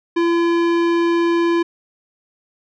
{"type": "tone with tanh clipping", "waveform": "sine", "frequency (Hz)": 339.5, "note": "F4", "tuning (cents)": -49, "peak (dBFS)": -16, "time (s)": [0.16, 1.63], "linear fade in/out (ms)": 10, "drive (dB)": 18, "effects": []}